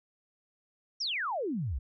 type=exponential sweep; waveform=sine; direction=down; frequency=5890 to 55.7 Hz; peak=-30 dBFS; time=1-1.79 s; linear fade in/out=10 ms; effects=none